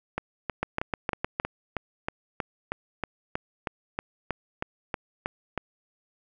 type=two click trains; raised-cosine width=0.5 ms; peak=-11 / -13 dBFS; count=6 / 18; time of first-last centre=0.63-1.399 / 0.18-5.577 s; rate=6.5 / 3.15 Hz; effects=none